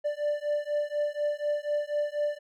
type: beating tone pair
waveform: triangle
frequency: 587.3 / 591.4 Hz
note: D5 / D5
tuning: 0 / +12 cents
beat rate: 4.1 Hz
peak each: -28 dBFS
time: 0.04-2.39 s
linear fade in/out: 20 ms
effects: none